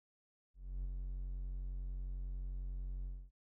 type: tone with ADSR envelope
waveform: triangle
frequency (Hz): 45.56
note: F#1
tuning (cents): -26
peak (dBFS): -34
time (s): 0.54-3.31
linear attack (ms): 310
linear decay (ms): 6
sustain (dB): -3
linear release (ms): 250
effects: none